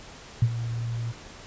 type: tone with ADSR envelope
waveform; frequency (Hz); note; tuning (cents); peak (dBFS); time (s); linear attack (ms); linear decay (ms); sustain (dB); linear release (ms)
sine; 116.54; A#2; 0; -14; 0.42-1.13; 4; 59; -13; 30
effects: pink hiss -45 dBFS RMS until 1.46 s + resampled to 16000 Hz